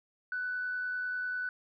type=tone with amplitude modulation; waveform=sine; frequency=1492 Hz; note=F#6; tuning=14 cents sharp; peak=-30 dBFS; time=0.32-1.49 s; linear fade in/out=2 ms; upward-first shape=sine; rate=90.1 Hz; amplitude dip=30%; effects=tanh soft clip ceiling -26 dBFS